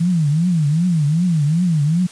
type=tone with vibrato; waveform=sine; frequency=161.8 Hz; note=E3; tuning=32 cents flat; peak=-13 dBFS; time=0-2.07 s; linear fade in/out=10 ms; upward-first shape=triangle; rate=2.6 Hz; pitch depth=240 cents each way; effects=white hiss -40 dBFS RMS until 2.11 s + resampled to 22050 Hz